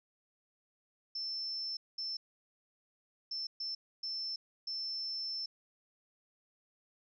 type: tone bursts at uneven times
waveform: sine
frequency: 5320 Hz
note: E8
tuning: 15 cents sharp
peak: -36 dBFS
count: 6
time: 1.15-1.77 / 1.98-2.17 / 3.31-3.47 / 3.6-3.75 / 4.03-4.36 / 4.67-5.46 s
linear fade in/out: 5 ms
effects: none